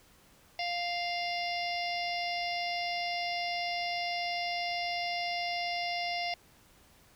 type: harmonic tone with a mistuned harmonic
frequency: 698.5 Hz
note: F5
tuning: in tune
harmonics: 1 / 3 / 4 / 5 / 6 / 7 / 8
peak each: -34 / -37 / -41 / -45 / -46 / -41 / -45 dBFS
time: 0.59-6.34 s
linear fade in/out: 2 ms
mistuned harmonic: 8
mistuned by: -46 cents
effects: pink hiss -61 dBFS RMS until 7.15 s